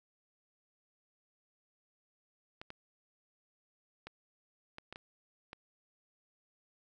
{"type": "clicks", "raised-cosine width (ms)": 0.3, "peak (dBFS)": -29, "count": 7, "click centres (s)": [2.615, 2.704, 4.07, 4.784, 4.926, 4.959, 5.531], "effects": []}